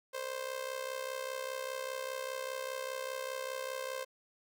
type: tone with amplitude modulation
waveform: sawtooth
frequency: 523.3 Hz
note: C5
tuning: in tune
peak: -30 dBFS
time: 0.13-4.05 s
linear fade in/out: 20 ms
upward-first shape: sine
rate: 65 Hz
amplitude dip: 75%
effects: none